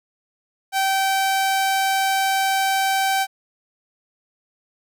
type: tone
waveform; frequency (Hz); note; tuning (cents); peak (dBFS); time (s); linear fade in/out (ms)
sawtooth; 774; G5; -22; -14; 0.72-3.27; 50
effects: none